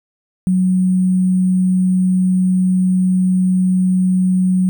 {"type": "tone with sample-and-hold", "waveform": "sine", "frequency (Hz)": 184.5, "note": "F#3", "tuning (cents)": -5, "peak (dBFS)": -11, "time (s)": [0.47, 4.69], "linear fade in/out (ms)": 0, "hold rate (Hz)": 8820, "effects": []}